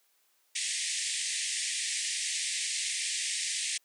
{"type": "band-pass noise", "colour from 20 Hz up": "white", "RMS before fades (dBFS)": -33, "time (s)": [0.55, 3.78], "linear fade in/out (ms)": 10, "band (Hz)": [1800, 9500], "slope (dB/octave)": 96, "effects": ["white hiss -70 dBFS RMS until 3.84 s", "high-pass 400 Hz 12 dB/octave"]}